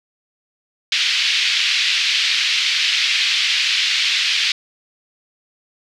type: band-pass noise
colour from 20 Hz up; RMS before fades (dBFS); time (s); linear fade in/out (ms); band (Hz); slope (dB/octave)
pink; -18; 0.92-4.52; 2; 2300 to 4600; 24
effects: none